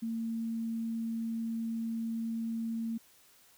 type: tone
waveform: sine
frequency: 227.3 Hz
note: A#3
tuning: 43 cents flat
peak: -32 dBFS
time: 0.02-2.98 s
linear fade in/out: 10 ms
effects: white hiss -62 dBFS RMS until 3.57 s